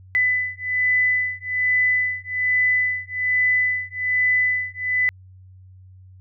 sine beating tone pair, 2000 / 2001.2 Hz, B6 / B6, +21 / +22 cents, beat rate 1.2 Hz, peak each -21 dBFS, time 0.15-5.09 s, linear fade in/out 0 ms, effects added 93 Hz sine -43 dBFS peak until 6.2 s

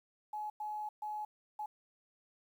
sine tone bursts at uneven times, 847 Hz, G#5, 34 cents sharp, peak -37 dBFS, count 4, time 0.33-0.5 / 0.6-0.89 / 1.02-1.25 / 1.59-1.66 s, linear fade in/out 5 ms, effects 11-bit

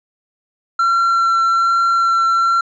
triangle tone with vibrato, 1359 Hz, F6, 48 cents flat, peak -10 dBFS, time 0.79-2.61 s, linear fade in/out 5 ms, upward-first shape sine, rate 1.2 Hz, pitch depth 9 cents each way, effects resampled to 16000 Hz

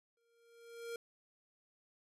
square tone with exponential growth, 466.2 Hz, A#4, in tune, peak -40 dBFS, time 0.17-0.96 s, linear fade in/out 2 ms, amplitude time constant 170 ms, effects resampled to 32000 Hz

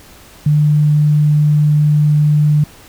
sine tone, 149.6 Hz, D3, 32 cents sharp, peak -8 dBFS, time 0.46-2.64 s, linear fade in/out 5 ms, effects pink hiss -41 dBFS RMS until 2.88 s

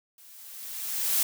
blue noise with level ramp, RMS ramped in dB -53 to -23 dBFS, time 0.18-1.23 s, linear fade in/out 2 ms, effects none

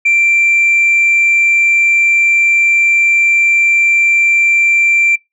sine tone, 2355 Hz, D7, 4 cents sharp, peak -6 dBFS, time 0.05-5.16 s, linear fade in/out 10 ms, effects noise-tail reverb RT60 0.2 s tail -25 dB re dry + tanh soft clip ceiling -5 dBFS

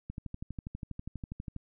click train, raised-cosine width 5 ms, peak -26 dBFS, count 19, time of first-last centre 0.1-1.563 s, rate 12.3 Hz, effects none

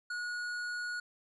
sine tone with tanh clipping, 1452 Hz, F#6, 33 cents flat, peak -37 dBFS, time 0.1-1 s, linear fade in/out 5 ms, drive 13 dB, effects resampled to 24000 Hz

